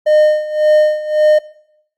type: tone with tremolo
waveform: triangle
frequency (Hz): 610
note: D#5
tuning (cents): -34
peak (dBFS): -4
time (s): 0.06-1.39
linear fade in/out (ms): 10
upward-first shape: sine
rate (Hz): 1.8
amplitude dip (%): 80
effects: noise-tail reverb RT60 0.7 s tail -19 dB re dry + Opus 32 kbps